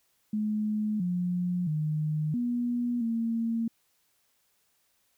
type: tone with pitch steps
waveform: sine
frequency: 212.9 / 178.2 / 153.2 / 241.6 / 228.9 Hz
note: G#3 / F3 / D#3 / B3 / A#3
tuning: +43 / +35 / -27 / -38 / -31 cents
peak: -26 dBFS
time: 0.33-3.68 s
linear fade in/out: 5 ms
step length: 670 ms
effects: white hiss -71 dBFS RMS until 5.17 s